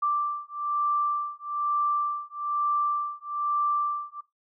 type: beating tone pair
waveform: sine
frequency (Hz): 1174.7 / 1175.8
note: D6 / D6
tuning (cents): 0 / +2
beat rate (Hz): 1.1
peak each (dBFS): -28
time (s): 0.02-4.21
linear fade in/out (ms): 10
effects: noise-tail reverb RT60 0.2 s tail -19 dB re dry